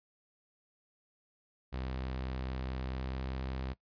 sawtooth tone with pitch glide, 64.6 to 65.28 Hz, C2 to C2, -21 to -3 cents, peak -32 dBFS, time 1.72-3.74 s, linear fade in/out 20 ms, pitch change +18 cents, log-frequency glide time 2.88-3.15 s, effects noise-tail reverb RT60 0.1 s tail -19 dB re dry + resampled to 11025 Hz

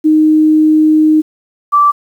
sine tone pair in turn, 310 / 1165.3 Hz, D#4 / D6, -6 / -14 cents, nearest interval octave + major seventh, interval 2292 cents, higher second, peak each -5 dBFS, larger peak neither, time 0.04-1.22 / 1.72-1.92 s, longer first, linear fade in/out 20 ms, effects 7-bit

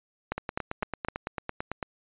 two click trains, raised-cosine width 0.5 ms, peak -16 / -13 dBFS, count 14 / 4, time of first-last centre 0.38-1.828 / 0.32-1.085 s, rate 8.98 / 3.92 Hz, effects resampled to 8000 Hz

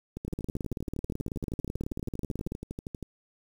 two click trains, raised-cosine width 3 ms, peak -20 / -23 dBFS, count 42 / 37, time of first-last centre 0.28-2.52 / 0.17-3.027 s, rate 18.3 / 12.6 Hz, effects 8-bit

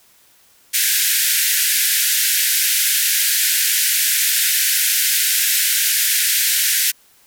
white band-pass noise, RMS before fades -17 dBFS, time 0.73-6.92 s, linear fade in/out 20 ms, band 1500 to 16000 Hz, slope 96 dB/octave, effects white hiss -53 dBFS RMS until 7.26 s

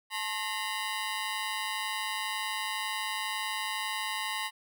15% pulse ring-modulated tone, 972 Hz, B5, 28 cents flat, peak -22 dBFS, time 0.1-4.51 s, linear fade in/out 50 ms, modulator 101 Hz, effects none

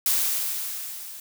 blue noise with level ramp, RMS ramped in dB -21 to -40 dBFS, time 0.06-1.2 s, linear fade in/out 2 ms, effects none

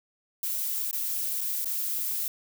violet noise with dropouts, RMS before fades -30 dBFS, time 0.43-2.28 s, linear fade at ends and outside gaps 2 ms, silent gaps 0.912-0.929 / 1.408-1.413 / 1.646-1.656 s, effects none

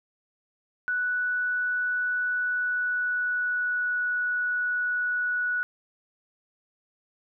sine tone with pitch glide, 1480 to 1470.6 Hz, F#6 to F#6, 0 to -11 cents, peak -24 dBFS, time 0.88-5.63 s, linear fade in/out 0 ms, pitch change -11 cents, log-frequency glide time 2.31-3.98 s, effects none

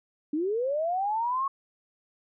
sine linear sweep, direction up, 286 to 1112 Hz, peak -25 dBFS, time 0.33-1.48 s, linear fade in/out 5 ms, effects none

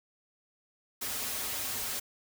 white noise with comb filter, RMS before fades -35 dBFS, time 1.01-2 s, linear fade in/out 10 ms, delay 5.9 ms, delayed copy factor -0.9, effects none

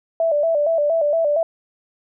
sine tone with vibrato, 622.3 Hz, D#5, in tune, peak -15 dBFS, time 0.2-1.43 s, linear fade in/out 2 ms, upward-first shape square, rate 4.3 Hz, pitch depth 100 cents each way, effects none

